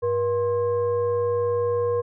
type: tone with frequency modulation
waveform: sine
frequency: 480 Hz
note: B4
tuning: 49 cents flat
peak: -20 dBFS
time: 0.02-2.02 s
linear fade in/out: 20 ms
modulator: 579 Hz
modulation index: 0.51
effects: none